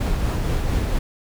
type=noise with tremolo; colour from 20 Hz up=brown; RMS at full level=-20 dBFS; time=0-0.99 s; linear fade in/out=10 ms; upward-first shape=triangle; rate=4.3 Hz; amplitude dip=30%; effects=none